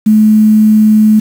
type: tone with quantisation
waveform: sine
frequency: 215.2 Hz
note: A3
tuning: 38 cents flat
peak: -3 dBFS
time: 0.06-1.2 s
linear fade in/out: 10 ms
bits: 5
effects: none